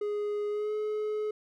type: tone with pitch glide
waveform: triangle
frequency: 415.3 to 425.7 Hz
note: G#4 to G#4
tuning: 0 to +43 cents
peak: -27 dBFS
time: 0.01-1.31 s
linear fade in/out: 5 ms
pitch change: +43 cents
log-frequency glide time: 0.49-0.73 s
effects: none